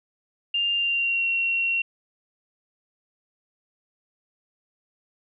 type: tone with pitch glide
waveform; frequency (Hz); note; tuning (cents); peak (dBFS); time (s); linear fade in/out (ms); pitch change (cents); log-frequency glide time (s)
sine; 2800 to 2736; F7 to F7; +4 to -36; -21; 0.54-1.82; 5; -40; 0.74-1.26
effects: none